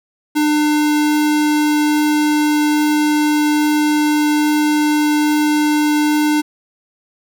square tone, 300.2 Hz, D4, 38 cents sharp, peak -13 dBFS, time 0.35-6.42 s, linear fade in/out 20 ms, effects none

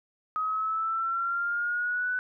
sine exponential sweep, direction up, 1260 to 1500 Hz, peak -26 dBFS, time 0.36-2.19 s, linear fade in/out 0 ms, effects none

